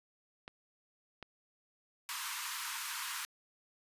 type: clicks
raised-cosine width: 0.3 ms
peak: -29 dBFS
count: 2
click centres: 0.479 / 1.227 s
type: high-pass noise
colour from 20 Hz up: pink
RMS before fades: -40 dBFS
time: 2.09-3.25 s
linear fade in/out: 0 ms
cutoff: 920 Hz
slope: 96 dB/octave
effects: resampled to 32000 Hz